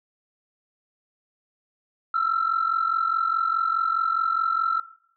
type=tone pair together; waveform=sine; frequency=1315 / 1359.8 Hz; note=E6 / F6; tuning=-5 / -47 cents; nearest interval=minor second; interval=58 cents; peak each=-22 dBFS; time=2.14-4.8 s; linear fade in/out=5 ms; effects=noise-tail reverb RT60 0.6 s tail -18 dB re dry + tanh soft clip ceiling -15 dBFS